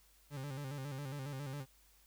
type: tone with vibrato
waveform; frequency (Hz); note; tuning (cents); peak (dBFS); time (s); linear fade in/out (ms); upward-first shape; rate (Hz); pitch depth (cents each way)
40% pulse; 138.59; C#3; 0; -40; 0.3-1.66; 50; square; 7.3; 79
effects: added 50 Hz sine -68 dBFS peak until 2.06 s + white hiss -68 dBFS RMS until 2.06 s